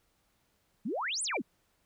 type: exponential two-way sweep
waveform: sine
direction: up then down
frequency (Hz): 183.4 to 9956 to 183.4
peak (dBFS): -31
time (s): 0.85-1.42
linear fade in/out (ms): 10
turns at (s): 1.23
type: tone with exponential growth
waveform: sine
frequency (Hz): 2349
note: D7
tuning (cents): 0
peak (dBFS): -28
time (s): 1.27-1.37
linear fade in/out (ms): 5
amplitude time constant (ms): 21
effects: pink hiss -73 dBFS RMS until 1.85 s